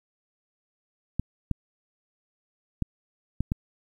clicks, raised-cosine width 5 ms, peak -13 dBFS, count 5, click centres 1.196 / 1.513 / 2.823 / 3.406 / 3.519 s, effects 9-bit

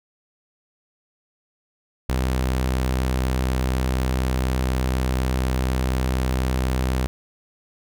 sawtooth tone, 64.1 Hz, C2, 35 cents flat, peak -16 dBFS, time 2.09-7.07 s, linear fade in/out 0 ms, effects none

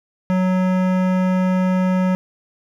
sine tone with hard clipping, 185 Hz, F#3, in tune, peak -17 dBFS, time 0.3-2.15 s, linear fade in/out 0 ms, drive 17 dB, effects none

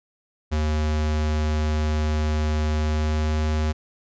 square tone with pitch glide, 76.6 to 77.18 Hz, D#2 to D#2, -27 to -13 cents, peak -21 dBFS, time 0.51-3.73 s, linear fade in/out 20 ms, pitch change +14 cents, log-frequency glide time 2.71-3.4 s, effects resampled to 16000 Hz

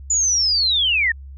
sine linear sweep, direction down, 7040 to 1758 Hz, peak -15 dBFS, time 0.1-1.12 s, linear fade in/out 5 ms, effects added 68 Hz sine -34 dBFS peak until 1.37 s

